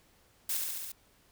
blue noise with echo, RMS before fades -32 dBFS, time 0.49-0.57 s, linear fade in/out 5 ms, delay 70 ms, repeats 5, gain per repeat -2 dB, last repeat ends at 0.92 s, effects pink hiss -65 dBFS RMS until 1.31 s

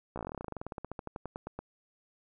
slowing click train, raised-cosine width 1 ms, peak -24 dBFS, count 29, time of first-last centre 0.16-1.59 s, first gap 15 ms, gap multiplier 1.08, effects none

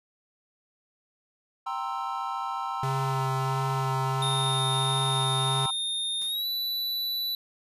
triangle chord, C dominant seventh, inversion second, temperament equal, 784 / 932.3 / 1046.5 / 1318.5 Hz, G5 / Bb5 / C6 / E6, 0 / 0 / 0 / 0 cents, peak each -33 dBFS, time 1.66-5.71 s, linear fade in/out 10 ms
square tone with vibrato, 134.4 Hz, C3, 47 cents sharp, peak -28 dBFS, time 2.83-5.66 s, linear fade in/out 2 ms, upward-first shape sine, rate 1.5 Hz, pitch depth 15 cents each way
square tone with pitch glide, 3656 to 3964 Hz, A#7 to B7, -34 to +6 cents, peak -28 dBFS, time 4.22-7.35 s, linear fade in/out 2 ms, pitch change +140 cents, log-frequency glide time 6.25-6.46 s
white noise with exponential decay, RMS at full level -45 dBFS, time 6.21-6.57 s, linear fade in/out 5 ms, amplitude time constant 77 ms
effects resampled to 32000 Hz

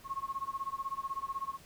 sine tone with tremolo, 1088 Hz, C#6, 33 cents flat, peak -31 dBFS, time 0.04-1.58 s, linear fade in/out 50 ms, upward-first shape sine, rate 16 Hz, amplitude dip 95%, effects pink hiss -57 dBFS RMS until 1.65 s

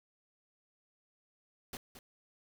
pink noise with echo, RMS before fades -43 dBFS, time 1.73-1.77 s, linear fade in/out 2 ms, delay 220 ms, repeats 1, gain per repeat -10 dB, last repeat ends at 1.99 s, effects none

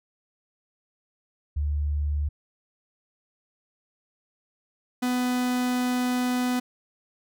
sine / 45% pulse tone pair in turn, 73.42 / 249.1 Hz, D2 / B3, 0 / +15 cents, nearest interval octave + major sixth, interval 2115 cents, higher second, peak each -23 dBFS, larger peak neither, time 1.56-2.29 / 5.02-6.6 s, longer second, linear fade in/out 10 ms, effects none

